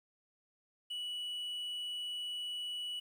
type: tone with quantisation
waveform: triangle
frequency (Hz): 2945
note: F#7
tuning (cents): -9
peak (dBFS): -36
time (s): 0.9-3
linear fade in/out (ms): 10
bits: 11
effects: none